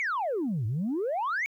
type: exponential two-way sweep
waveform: sine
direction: down then up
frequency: 2305 to 101.9 to 2305 Hz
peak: -25 dBFS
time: 0-1.46 s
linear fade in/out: 0 ms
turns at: 0.66 s
effects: tanh soft clip ceiling -24 dBFS + 11-bit